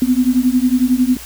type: beating tone pair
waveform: sine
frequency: 246.9 / 257.9 Hz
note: B3 / C4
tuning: 0 / -25 cents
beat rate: 11 Hz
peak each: -14 dBFS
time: 0.02-1.17 s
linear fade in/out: 2 ms
effects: added 60 Hz sine -37 dBFS peak until 1.25 s + white hiss -34 dBFS RMS until 1.25 s